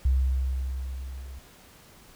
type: tone with level ramp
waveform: sine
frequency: 65.41 Hz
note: C2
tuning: in tune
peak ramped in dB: -18 to -38 dBFS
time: 0.05-1.39 s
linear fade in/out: 5 ms
effects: pink hiss -53 dBFS RMS until 2.15 s